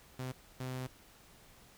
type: tone bursts at uneven times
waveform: sawtooth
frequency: 128.5 Hz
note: C3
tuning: 31 cents flat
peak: -34 dBFS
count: 2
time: 0.19-0.32 / 0.6-0.87 s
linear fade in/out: 5 ms
effects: pink hiss -60 dBFS RMS until 1.77 s